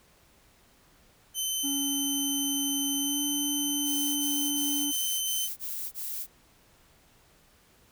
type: tone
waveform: 15% pulse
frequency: 3068 Hz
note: G7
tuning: 38 cents flat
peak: -21 dBFS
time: 1.34-5.49 s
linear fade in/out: 50 ms
type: tone with pitch glide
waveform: triangle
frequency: 279.9 to 287.6 Hz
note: C#4 to D4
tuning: +17 to -36 cents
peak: -29 dBFS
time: 1.63-4.92 s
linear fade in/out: 20 ms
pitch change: +47 cents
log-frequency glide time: 2.98-3.23 s
type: noise bursts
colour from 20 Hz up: violet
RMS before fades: -35 dBFS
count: 7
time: 3.84-6.27 s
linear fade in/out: 50 ms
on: 330 ms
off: 20 ms
effects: pink hiss -61 dBFS RMS until 7.91 s